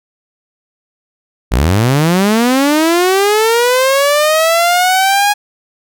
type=linear sweep; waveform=sawtooth; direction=up; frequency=50.8 to 830.6 Hz; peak=-5 dBFS; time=1.51-5.34 s; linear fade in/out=20 ms; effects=none